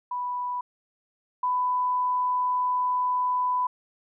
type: tone pair in turn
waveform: sine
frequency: 987 / 997.3 Hz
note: B5 / B5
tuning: -1 / +17 cents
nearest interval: unison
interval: 18 cents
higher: second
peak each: -27 / -22 dBFS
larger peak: second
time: 0.11-0.61 / 1.43-3.67 s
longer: second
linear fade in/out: 5 ms
effects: none